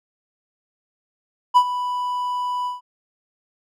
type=tone with ADSR envelope; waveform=triangle; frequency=989 Hz; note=B5; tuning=2 cents sharp; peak=-6 dBFS; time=1.54-2.81 s; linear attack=27 ms; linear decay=66 ms; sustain=-14 dB; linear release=150 ms; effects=none